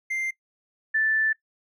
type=tone pair in turn; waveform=triangle / sine; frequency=2093 / 1760 Hz; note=C7 / A6; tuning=0 / 0 cents; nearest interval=minor third; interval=300 cents; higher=first; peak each=-24 / -20 dBFS; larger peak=second; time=0.1-0.31 / 0.94-1.33 s; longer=second; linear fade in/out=10 ms; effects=noise-tail reverb RT60 0.1 s tail -19 dB re dry